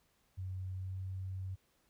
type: tone with pitch glide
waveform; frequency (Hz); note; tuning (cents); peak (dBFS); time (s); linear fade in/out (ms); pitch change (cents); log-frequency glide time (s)
sine; 93.4 to 94.32; F#2 to F#2; +17 to +34; -38; 0.37-1.56; 20; +17; 0.76-0.95
effects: pink hiss -74 dBFS RMS until 1.89 s

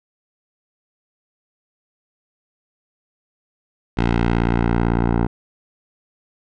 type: tone with low-pass filter sweep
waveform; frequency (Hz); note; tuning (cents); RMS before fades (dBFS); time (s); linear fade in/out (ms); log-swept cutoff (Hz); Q
10% pulse; 58; A#1; -8; -18; 3.97-5.27; 10; 3200 to 1100; 0.84
effects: none

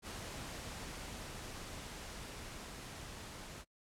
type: noise with level ramp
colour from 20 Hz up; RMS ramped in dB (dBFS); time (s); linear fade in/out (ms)
pink; -45 to -49; 0.02-3.65; 50
effects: noise-tail reverb RT60 0.1 s tail -25 dB re dry + low-pass 10000 Hz 12 dB/octave

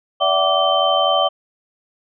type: tone cluster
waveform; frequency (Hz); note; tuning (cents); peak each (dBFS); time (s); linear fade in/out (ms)
sine; 580 / 664 / 756 / 1164 / 3096; D5 / E5 / F#5 / D6 / G7; -22 / +12 / +37 / -16 / -22; -20; 0.2-1.29; 20
effects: none

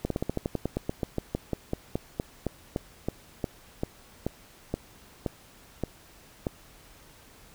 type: slowing click train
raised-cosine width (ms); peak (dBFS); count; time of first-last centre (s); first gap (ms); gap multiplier
2; -14; 28; 0.05-6.468; 53; 1.1
effects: pink hiss -54 dBFS RMS until 7.54 s

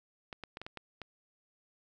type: clicks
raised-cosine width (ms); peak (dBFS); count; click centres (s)
0.3; -26; 7; 0.328 / 0.437 / 0.571 / 0.616 / 0.665 / 0.773 / 1.017
effects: none

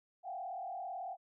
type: tone with frequency modulation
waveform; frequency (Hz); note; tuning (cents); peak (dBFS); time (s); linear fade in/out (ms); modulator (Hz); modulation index
sine; 740; F#5; 0; -39; 0.23-1.17; 50; 38.1; 1.4
effects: none

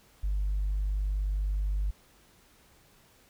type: tone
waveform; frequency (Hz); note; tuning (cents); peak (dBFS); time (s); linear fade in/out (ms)
sine; 49.74; G1; +26; -25; 0.23-1.91; 10
effects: tanh soft clip ceiling -23 dBFS + pink hiss -61 dBFS RMS until 3.29 s

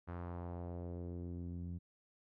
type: tone with low-pass filter sweep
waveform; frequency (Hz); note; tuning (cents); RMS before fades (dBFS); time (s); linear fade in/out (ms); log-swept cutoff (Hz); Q
sawtooth; 87.31; F2; 0; -44; 0.07-1.79; 20; 1400 to 180; 1.6
effects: none

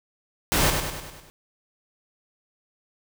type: noise with echo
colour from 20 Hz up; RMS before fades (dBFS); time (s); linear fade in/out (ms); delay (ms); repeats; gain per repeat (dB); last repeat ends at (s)
pink; -21; 0.52-0.7; 0; 100; 6; -5; 1.3
effects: none

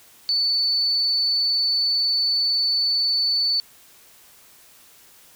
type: tone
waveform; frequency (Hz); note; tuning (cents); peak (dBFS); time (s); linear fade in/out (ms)
sine; 4489; C#8; +21; -18; 0.29-3.6; 0
effects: white hiss -51 dBFS RMS until 5.35 s

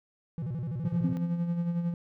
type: tone with vibrato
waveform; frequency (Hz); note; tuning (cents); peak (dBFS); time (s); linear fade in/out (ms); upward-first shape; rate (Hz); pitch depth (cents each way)
triangle; 141.6; C#3; +37; -29; 0.38-1.17; 0; square; 12; 280
type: tone with tremolo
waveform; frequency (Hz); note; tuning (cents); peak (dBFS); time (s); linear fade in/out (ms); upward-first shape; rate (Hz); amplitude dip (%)
triangle; 171.6; F3; -30; -23; 0.85-1.94; 2; sine; 11; 50
type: tone with exponential decay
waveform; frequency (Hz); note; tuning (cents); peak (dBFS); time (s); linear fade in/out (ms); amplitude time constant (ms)
sine; 260.7; C4; -6; -28; 1.04-1.64; 5; 130
effects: none

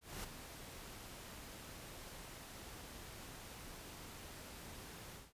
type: noise with ADSR envelope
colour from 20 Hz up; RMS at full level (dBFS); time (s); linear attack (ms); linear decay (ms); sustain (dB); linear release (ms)
pink; -44; 0.01-5.33; 230; 7; -8; 190
effects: resampled to 32000 Hz

